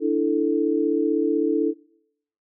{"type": "chord", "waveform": "sine", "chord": "D suspended second", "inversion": "none", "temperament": "equal", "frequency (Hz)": [293.7, 329.6, 440], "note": ["D4", "E4", "A4"], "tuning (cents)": [0, 0, 0], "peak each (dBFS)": -23, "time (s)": [0, 1.74], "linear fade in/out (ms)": 50, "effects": ["noise-tail reverb RT60 0.8 s tail -26 dB re dry"]}